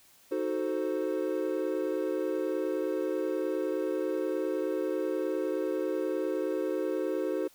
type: chord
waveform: triangle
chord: D# diminished seventh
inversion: none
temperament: equal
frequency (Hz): 311.1 / 370 / 440 / 523.3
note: D#4 / F#4 / A4 / C5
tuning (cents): 0 / 0 / 0 / 0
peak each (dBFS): -32 / -31 / -33 / -32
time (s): 0.31-7.48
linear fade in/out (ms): 10
effects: white hiss -60 dBFS RMS until 7.54 s